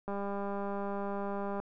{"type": "click train", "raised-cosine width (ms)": 1, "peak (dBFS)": -24, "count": 305, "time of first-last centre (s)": [0.08, 1.6], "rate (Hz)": 200, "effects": []}